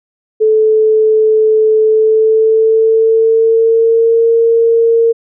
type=tone with pitch glide; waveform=sine; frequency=435.3 to 459.3 Hz; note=A4 to A#4; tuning=-19 to -26 cents; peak=-6 dBFS; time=0.4-5.13 s; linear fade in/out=20 ms; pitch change=+93 cents; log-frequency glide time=1.83-4.28 s; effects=none